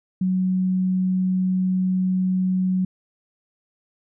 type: tone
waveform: sine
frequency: 185.5 Hz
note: F#3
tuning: 5 cents sharp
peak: -18 dBFS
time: 0.21-2.85 s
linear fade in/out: 5 ms
effects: none